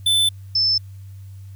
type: tone pair in turn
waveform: square / sine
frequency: 3520 / 5274 Hz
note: A7 / E8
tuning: 0 / 0 cents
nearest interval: perfect fifth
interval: 700 cents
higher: second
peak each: -15 dBFS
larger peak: neither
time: 0.06-0.29 / 0.55-0.78 s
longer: neither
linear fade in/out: 5 ms
effects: added 97 Hz sine -35 dBFS peak until 1.55 s + white hiss -59 dBFS RMS until 1.55 s